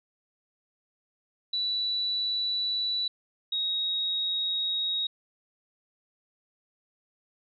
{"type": "tone pair in turn", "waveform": "sine", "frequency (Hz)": [3951, 3779], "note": ["B7", "A#7"], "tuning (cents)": [0, 23], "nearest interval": "minor second", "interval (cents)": 77, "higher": "first", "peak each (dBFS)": -26, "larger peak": "neither", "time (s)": [[1.53, 3.08], [3.52, 5.07]], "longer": "neither", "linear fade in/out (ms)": 5, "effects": []}